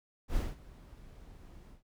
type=noise with ADSR envelope; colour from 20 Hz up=brown; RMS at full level=-31 dBFS; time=0.28-1.83 s; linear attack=81 ms; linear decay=190 ms; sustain=-21 dB; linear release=130 ms; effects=none